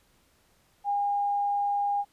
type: tone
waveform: sine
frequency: 811 Hz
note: G#5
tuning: 41 cents flat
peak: -24 dBFS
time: 0.84-2.05 s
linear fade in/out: 50 ms
effects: pink hiss -65 dBFS RMS until 2.12 s + resampled to 32000 Hz